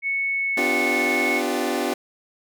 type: tone with pitch glide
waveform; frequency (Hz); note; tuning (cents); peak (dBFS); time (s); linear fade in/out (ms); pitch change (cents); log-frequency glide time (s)
sine; 2210 to 2195; C#7 to C#7; -6 to -18; -21; 0.02-1.42; 50; -12; 0.29-0.92
type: chord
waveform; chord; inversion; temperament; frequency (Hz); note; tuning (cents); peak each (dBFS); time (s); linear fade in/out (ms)
25% pulse; G dominant seventh; first; equal with one note detuned; 251.5 / 293.7 / 349.2 / 392; B3 / D4 / F4 / G4; +32 / 0 / 0 / 0; -24; 0.57-1.94; 5
effects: none